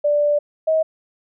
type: tone pair in turn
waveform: sine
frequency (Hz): 587.3 / 635.4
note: D5 / D#5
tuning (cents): 0 / +36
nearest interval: minor second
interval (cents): 136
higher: second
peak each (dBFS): -14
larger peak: neither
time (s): 0.04-0.39 / 0.67-0.83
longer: first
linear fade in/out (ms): 10
effects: none

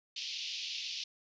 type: band-pass noise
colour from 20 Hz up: pink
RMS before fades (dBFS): -40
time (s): 0.16-1.04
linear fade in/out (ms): 5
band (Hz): 2600 to 5600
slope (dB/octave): 48
effects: resampled to 16000 Hz

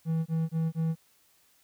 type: tone bursts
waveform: triangle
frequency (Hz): 162.1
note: E3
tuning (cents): -29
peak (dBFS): -23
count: 4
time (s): 0.05-0.956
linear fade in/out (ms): 50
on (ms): 210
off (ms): 22
effects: white hiss -65 dBFS RMS until 1.63 s

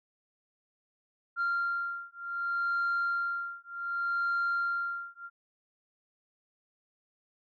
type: beating tone pair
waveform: sine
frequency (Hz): 1388 / 1388.66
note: F6 / F6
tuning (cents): -11 / -10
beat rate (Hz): 0.66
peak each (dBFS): -31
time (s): 1.36-5.3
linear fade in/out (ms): 50
effects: tanh soft clip ceiling -24 dBFS

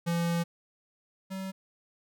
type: tone pair in turn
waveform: square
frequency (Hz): 170 / 190.82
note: F3 / G3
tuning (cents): -46 / -46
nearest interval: major second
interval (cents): 200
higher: second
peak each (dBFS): -27 / -35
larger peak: first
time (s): 0.06-0.44 / 1.3-1.52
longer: first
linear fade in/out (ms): 20
effects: none

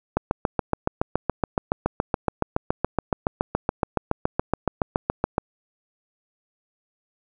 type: click train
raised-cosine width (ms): 1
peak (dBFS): -6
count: 38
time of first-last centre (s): 0.17-5.381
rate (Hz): 7.1
effects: none

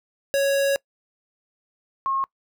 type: tone pair in turn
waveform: square / sine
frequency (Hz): 554.4 / 1080.4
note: C#5 / C#6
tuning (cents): 0 / -45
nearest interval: octave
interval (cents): 1155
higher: second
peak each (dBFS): -19 / -21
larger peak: first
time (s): 0.34-0.76 / 2.06-2.24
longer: first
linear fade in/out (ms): 0
effects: noise-tail reverb RT60 0.1 s tail -24 dB re dry

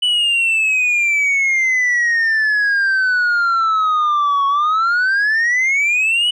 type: exponential two-way sweep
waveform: sine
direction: down then up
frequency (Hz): 2983 to 1106 to 2983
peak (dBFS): -10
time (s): 0.02-6.31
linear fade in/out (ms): 10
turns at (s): 4.47
effects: tanh soft clip ceiling -12 dBFS

